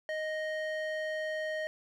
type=tone with band-pass filter; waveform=square; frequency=622.3 Hz; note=D#5; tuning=in tune; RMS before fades=-35 dBFS; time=0.09-1.67 s; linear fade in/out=0 ms; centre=1300 Hz; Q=2.5; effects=none